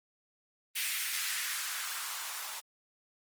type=noise with band-pass filter sweep; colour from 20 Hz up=violet; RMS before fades=-36 dBFS; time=0.75-2.61 s; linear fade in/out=20 ms; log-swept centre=2300 to 850 Hz; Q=1.9; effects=Opus 24 kbps